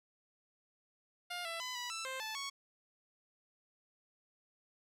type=tone with pitch steps; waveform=10% pulse; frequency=707 / 667 / 1006 / 979 / 1328 / 525 / 874 / 1110 Hz; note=F5 / E5 / B5 / B5 / E6 / C5 / A5 / C#6; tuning=+21 / +20 / +32 / -15 / +12 / +6 / -12 / +2 cents; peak=-31 dBFS; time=1.3-2.5 s; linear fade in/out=10 ms; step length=150 ms; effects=low-pass 11000 Hz 12 dB/octave